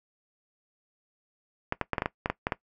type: clicks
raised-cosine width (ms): 0.5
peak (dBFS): -11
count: 10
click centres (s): 1.724 / 1.813 / 1.933 / 1.982 / 2.021 / 2.059 / 2.259 / 2.3 / 2.469 / 2.522
effects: noise-tail reverb RT60 0.1 s tail -19 dB re dry